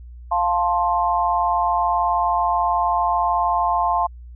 sine chord, F major, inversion none, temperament equal with one note detuned, 698.5 / 880 / 1053.2 Hz, F5 / A5 / C6, 0 / 0 / +11 cents, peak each -21 dBFS, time 0.31-4.07 s, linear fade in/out 10 ms, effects added 60 Hz sine -36 dBFS peak until 4.35 s

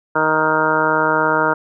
harmonic tone, 156.3 Hz, D#3, 8 cents sharp, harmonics 1 / 2 / 3 / 4 / 5 / 6 / 7 / 8 / 9 / 10, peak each -30 / -24 / -22 / -22 / -30 / -19 / -28 / -23 / -19 / -27 dBFS, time 0.15-1.54 s, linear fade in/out 10 ms, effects none

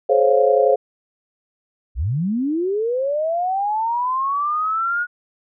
sine chord, Db major seventh, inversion second, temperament equal with one note detuned, 425.3 / 523.3 / 554.4 / 698.5 Hz, Ab4 / C5 / Db5 / F5, +41 / 0 / 0 / 0 cents, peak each -18 / -16 / -18 / -20 dBFS, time 0.09-0.76 s, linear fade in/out 10 ms
sine linear sweep, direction up, 49 to 1456 Hz, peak -18 dBFS, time 1.95-5.07 s, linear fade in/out 50 ms
effects none

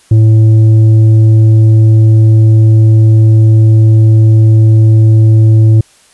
triangle tone with tanh clipping, 110 Hz, A2, in tune, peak -3 dBFS, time 0.11-5.81 s, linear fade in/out 5 ms, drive 10 dB, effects white hiss -45 dBFS RMS until 6.13 s + resampled to 24000 Hz

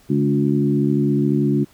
harmonic tone with a mistuned harmonic, 71.5 Hz, D2, 46 cents flat, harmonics 2 / 3 / 4 / 5, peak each -20 / -20 / -20 / -23 dBFS, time 0.09-1.65 s, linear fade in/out 20 ms, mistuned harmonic 3, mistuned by -20 cents, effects pink hiss -53 dBFS RMS until 1.73 s

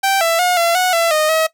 sawtooth tone with pitch steps, 780 / 665 / 719 / 679 / 734 / 671 / 617 / 639 Hz, G5 / E5 / F#5 / F5 / F#5 / E5 / D#5 / D#5, -9 / +15 / -50 / -49 / -14 / +31 / -15 / +46 cents, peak -9 dBFS, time 0.03-1.47 s, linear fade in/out 10 ms, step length 180 ms, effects noise-tail reverb RT60 0.1 s tail -18 dB re dry

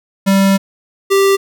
square tone pair in turn, 195 / 392.3 Hz, G3 / G4, -9 / +1 cents, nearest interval octave, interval 1210 cents, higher second, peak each -9 dBFS, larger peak neither, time 0.26-0.58 / 1.1-1.37 s, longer first, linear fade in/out 20 ms, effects none

